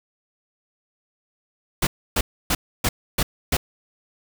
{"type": "noise bursts", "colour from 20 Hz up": "pink", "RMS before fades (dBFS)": -20, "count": 6, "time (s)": [1.82, 3.57], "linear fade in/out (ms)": 5, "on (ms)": 50, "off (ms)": 290, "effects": []}